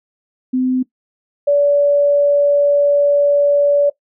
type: tone pair in turn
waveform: sine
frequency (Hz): 255.9 / 574.5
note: C4 / D5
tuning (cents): -38 / -38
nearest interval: octave + major second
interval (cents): 1400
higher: second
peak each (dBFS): -13 / -9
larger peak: second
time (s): 0.53-0.83 / 1.47-3.9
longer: second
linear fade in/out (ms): 10
effects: noise-tail reverb RT60 0.1 s tail -18 dB re dry